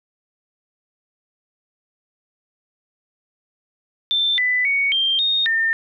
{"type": "tone with pitch steps", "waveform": "sine", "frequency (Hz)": [3557, 1995, 2231, 3172, 3701, 1809], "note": ["A7", "B6", "C#7", "G7", "A#7", "A6"], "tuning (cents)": [18, 17, 11, 20, -13, 48], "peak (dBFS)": -16, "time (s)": [4.11, 5.73], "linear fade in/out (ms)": 0, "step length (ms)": 270, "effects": []}